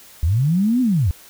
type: linear two-way sweep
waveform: sine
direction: up then down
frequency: 71 to 260.9 to 71 Hz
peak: -14 dBFS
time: 0.23-1.11 s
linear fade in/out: 0 ms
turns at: 0.81 s
effects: white hiss -45 dBFS RMS until 1.29 s